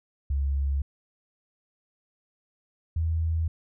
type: tone pair in turn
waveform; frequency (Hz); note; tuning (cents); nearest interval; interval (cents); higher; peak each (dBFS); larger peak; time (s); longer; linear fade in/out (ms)
sine; 69.3 / 81.35; C#2 / E2; 0 / -22; minor third; 278; second; -23 / -23; neither; 0.3-0.82 / 2.96-3.48; neither; 5
effects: none